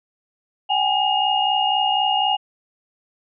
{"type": "tone cluster", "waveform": "sine", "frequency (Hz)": [765, 829, 2849], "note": ["G5", "G#5", "F7"], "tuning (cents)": [-42, -3, 34], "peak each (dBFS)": -21, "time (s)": [0.69, 2.37], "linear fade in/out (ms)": 20, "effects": []}